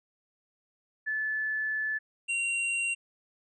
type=tone pair in turn; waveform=sine / square; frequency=1736 / 2756 Hz; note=A6 / F7; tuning=-24 / -24 cents; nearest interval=minor sixth; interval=800 cents; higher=second; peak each=-28 dBFS; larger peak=neither; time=1.06-1.99 / 2.28-2.95 s; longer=first; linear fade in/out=20 ms; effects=resampled to 22050 Hz